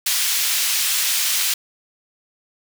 pink high-pass noise, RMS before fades -20 dBFS, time 0.06-1.54 s, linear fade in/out 5 ms, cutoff 2900 Hz, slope 12 dB/octave, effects none

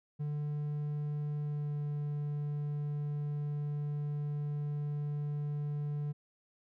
triangle tone with pitch glide, 147.9 to 146.79 Hz, D3 to D3, +13 to 0 cents, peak -31 dBFS, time 0.19-6.13 s, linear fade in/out 20 ms, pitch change -13 cents, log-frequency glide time 1.4-1.75 s, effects none

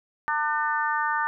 harmonic tone, 300.1 Hz, D4, 38 cents sharp, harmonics 3 / 4 / 5 / 6, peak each -27 / -28 / -29 / -30 dBFS, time 0.28-1.27 s, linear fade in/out 0 ms, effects none

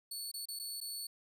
20% pulse tone with dropouts, 4435 Hz, C#8, in tune, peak -34 dBFS, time 0.11-1.07 s, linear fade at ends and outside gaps 5 ms, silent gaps 0.316-0.339 / 0.456-0.485 / 0.591-0.596 / 0.804-0.812 s, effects none

